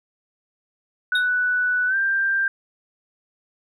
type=tone with pitch glide; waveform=sine; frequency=1485 to 1582.4 Hz; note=F#6 to G6; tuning=+6 to +16 cents; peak=-18 dBFS; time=1.12-2.48 s; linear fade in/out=2 ms; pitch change=+110 cents; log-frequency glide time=1.87-1.96 s
type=tone with exponential decay; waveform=triangle; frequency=3729 Hz; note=A#7; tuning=in tune; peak=-18 dBFS; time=1.15-1.29 s; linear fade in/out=5 ms; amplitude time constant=30 ms
effects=none